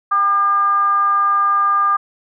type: tone with frequency modulation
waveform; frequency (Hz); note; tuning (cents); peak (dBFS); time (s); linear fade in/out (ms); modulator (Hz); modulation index
sine; 1204; D6; +43; -12; 0.11-1.97; 10; 414; 0.33
effects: none